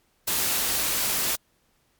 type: noise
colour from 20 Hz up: white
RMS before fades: -25 dBFS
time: 0.27-1.36 s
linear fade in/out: 10 ms
effects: pink hiss -67 dBFS RMS until 1.99 s + MP3 96 kbps